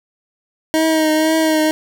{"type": "tone with vibrato", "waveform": "25% pulse", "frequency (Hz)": 315.2, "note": "D#4", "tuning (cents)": 23, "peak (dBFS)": -9, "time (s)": [0.74, 1.71], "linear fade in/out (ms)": 0, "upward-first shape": "triangle", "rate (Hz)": 2, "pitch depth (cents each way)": 34, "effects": []}